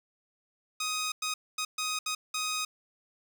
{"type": "tone bursts at uneven times", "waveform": "10% pulse", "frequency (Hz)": 1253, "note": "D#6", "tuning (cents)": 12, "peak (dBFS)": -22, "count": 6, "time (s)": [[0.8, 1.12], [1.22, 1.34], [1.58, 1.65], [1.78, 1.99], [2.06, 2.15], [2.34, 2.65]], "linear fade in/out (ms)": 5, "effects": []}